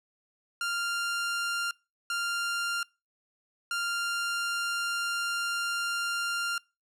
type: tone bursts at uneven times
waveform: sawtooth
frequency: 1394 Hz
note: F6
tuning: 4 cents flat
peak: -25 dBFS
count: 3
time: 0.61-1.71 / 2.1-2.83 / 3.71-6.58 s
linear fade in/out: 2 ms
effects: noise-tail reverb RT60 0.3 s tail -26 dB re dry + low-pass 11000 Hz 12 dB/octave